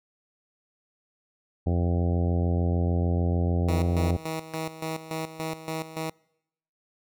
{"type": "harmonic tone", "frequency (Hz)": 86.7, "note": "F2", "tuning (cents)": -12, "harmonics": [1, 2, 3, 4, 5, 6, 7, 8, 9], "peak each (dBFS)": [-23, -29, -33, -35, -37, -39, -40, -41, -42], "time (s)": [1.66, 4.17], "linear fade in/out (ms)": 10}
{"type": "tone with tremolo", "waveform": "10% pulse", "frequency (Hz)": 159.9, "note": "D#3", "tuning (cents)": 48, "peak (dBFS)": -21, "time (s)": [3.68, 6.1], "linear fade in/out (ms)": 5, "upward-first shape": "square", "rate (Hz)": 3.5, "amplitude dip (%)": 75}
{"effects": ["noise-tail reverb RT60 0.8 s tail -26 dB re dry"]}